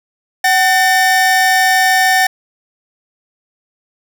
45% pulse tone pair together, 754.4 / 1800 Hz, F#5 / A6, +33 / +39 cents, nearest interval octave + minor third, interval 1506 cents, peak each -12 dBFS, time 0.44-2.27 s, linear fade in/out 5 ms, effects none

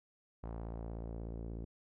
sawtooth tone with low-pass filter sweep, 56.6 Hz, A1, 50 cents sharp, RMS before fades -43 dBFS, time 0.43-1.65 s, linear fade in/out 10 ms, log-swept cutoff 940 to 390 Hz, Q 1.3, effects none

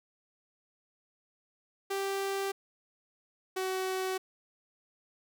sawtooth tone pair in turn, 392 / 376 Hz, G4 / F#4, 0 / +28 cents, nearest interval minor second, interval 72 cents, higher first, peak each -27 dBFS, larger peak neither, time 1.9-2.52 / 3.56-4.18 s, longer neither, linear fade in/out 10 ms, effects none

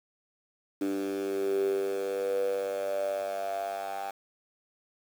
10% pulse tone with high-pass filter sweep, 98 Hz, G2, in tune, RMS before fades -31 dBFS, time 0.81-4.11 s, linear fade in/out 5 ms, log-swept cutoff 310 to 800 Hz, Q 9.8, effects low-pass 4000 Hz 12 dB/octave + 8-bit

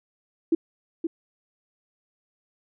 sine tone with echo, 329.6 Hz, E4, in tune, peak -16 dBFS, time 0.52-0.55 s, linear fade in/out 5 ms, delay 520 ms, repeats 1, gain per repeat -7 dB, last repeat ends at 1.07 s, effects none

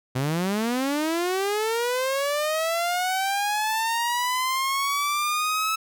sawtooth linear sweep, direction up, 123.47 to 1306 Hz, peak -19 dBFS, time 0.15-5.76 s, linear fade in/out 10 ms, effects none

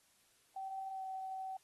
sine tone with pitch glide, 770 to 761.6 Hz, G5 to F#5, -31 to +50 cents, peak -40 dBFS, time 0.56-1.57 s, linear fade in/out 5 ms, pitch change -19 cents, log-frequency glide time 0.91-1.03 s, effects white hiss -71 dBFS RMS until 1.63 s + AAC 32 kbps

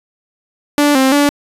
sawtooth tone with pitch steps, 291.4 / 264.4 / 288.2 Hz, D4 / C4 / D4, -13 / +18 / -33 cents, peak -5 dBFS, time 0.78-1.29 s, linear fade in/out 0 ms, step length 170 ms, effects resampled to 32000 Hz

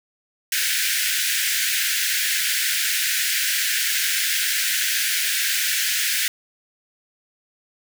pink high-pass noise, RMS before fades -22 dBFS, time 0.52-6.28 s, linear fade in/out 2 ms, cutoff 1500 Hz, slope 96 dB/octave, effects none

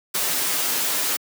white noise with comb filter, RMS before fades -23 dBFS, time 0.14-1.17 s, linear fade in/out 10 ms, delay 9.3 ms, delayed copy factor -0.6, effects high-pass 200 Hz 12 dB/octave

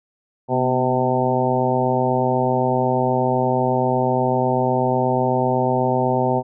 harmonic tone with a mistuned harmonic, 128.1 Hz, C3, 36 cents flat, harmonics 1 / 2 / 3 / 4 / 5 / 6 / 7, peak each -24 / -24 / -24 / -24 / -24 / -24 / -24 dBFS, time 0.48-6.43 s, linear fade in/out 50 ms, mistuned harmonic 2, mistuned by -54 cents, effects none

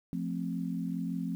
sine chord, F major, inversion none, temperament equal, 174.61 / 220 / 261.6 Hz, F3 / A3 / C4, 0 / 0 / 0 cents, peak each -34 / -38 / -36 dBFS, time 0.13-1.35 s, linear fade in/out 0 ms, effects 10-bit

